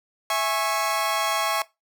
sawtooth chord, C# minor, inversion first, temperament equal with one note detuned, 659.3 / 830.6 / 1098.5 Hz, E5 / G#5 / C#6, 0 / 0 / -16 cents, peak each -23 / -24 / -22 dBFS, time 0.3-1.62 s, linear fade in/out 2 ms, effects noise-tail reverb RT60 0.2 s tail -19 dB re dry

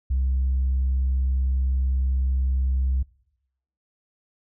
sine tone, 65.41 Hz, C2, in tune, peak -18 dBFS, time 0.1-3.03 s, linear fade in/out 10 ms, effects noise-tail reverb RT60 0.8 s tail -24 dB re dry + tanh soft clip ceiling -17 dBFS

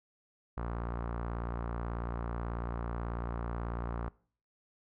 sawtooth tone with low-pass filter, 58.27 Hz, A#1, in tune, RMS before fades -37 dBFS, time 0.57-4.09 s, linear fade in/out 5 ms, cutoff 1200 Hz, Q 2.3, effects noise-tail reverb RT60 0.5 s tail -23 dB re dry

